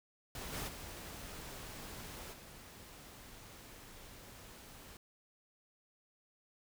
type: noise with level steps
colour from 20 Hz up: pink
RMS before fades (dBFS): -45 / -41 / -48 / -54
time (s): 0.35-4.97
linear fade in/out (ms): 2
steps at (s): 0.52 / 0.67 / 2.32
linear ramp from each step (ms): 20
effects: none